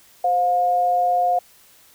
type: tone pair together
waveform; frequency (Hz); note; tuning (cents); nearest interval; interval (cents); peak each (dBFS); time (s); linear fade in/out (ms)
sine; 517.8 / 713; C5 / F5; -18 / +36; tritone; 554; -26 / -16; 0.24-1.39; 5
effects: white hiss -52 dBFS RMS until 1.94 s